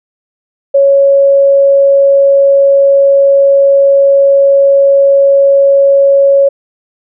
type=tone; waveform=sine; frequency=554.4 Hz; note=C#5; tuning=in tune; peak=-3 dBFS; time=0.74-6.49 s; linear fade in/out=10 ms; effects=none